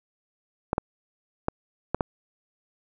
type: clicks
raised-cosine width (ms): 1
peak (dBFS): -9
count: 5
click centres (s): 0.731 / 0.781 / 1.484 / 1.946 / 2.008
effects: none